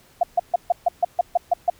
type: tone bursts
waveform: sine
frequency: 700 Hz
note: F5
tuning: 4 cents sharp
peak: -13 dBFS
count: 10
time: 0.21-1.7 s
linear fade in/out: 5 ms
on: 23 ms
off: 140 ms
effects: pink hiss -54 dBFS RMS until 1.79 s